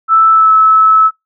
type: tone with pitch glide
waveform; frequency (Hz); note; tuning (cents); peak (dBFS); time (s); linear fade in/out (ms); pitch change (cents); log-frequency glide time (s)
sine; 1318.5 to 1301.1; E6 to E6; 0 to -23; -4; 0.08-1.11; 50; -23; 0.31-0.52
effects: noise-tail reverb RT60 0.2 s tail -26 dB re dry